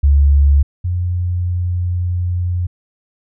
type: tone pair in turn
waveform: sine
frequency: 71 / 88.89 Hz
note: C#2 / F2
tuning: +42 / +31 cents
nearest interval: major third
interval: 389 cents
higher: second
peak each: -7 / -15 dBFS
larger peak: first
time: 0.03-0.63 / 0.84-2.67 s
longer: second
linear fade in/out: 10 ms
effects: none